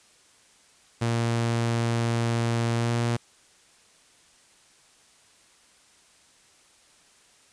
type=tone with pitch glide; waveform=sawtooth; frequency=116.54 to 118.1 Hz; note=A#2 to A#2; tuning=0 to +23 cents; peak=-19 dBFS; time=1.01-3.17 s; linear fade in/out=10 ms; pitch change=+23 cents; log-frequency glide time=2.76-2.91 s; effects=white hiss -58 dBFS RMS until 7.52 s + resampled to 22050 Hz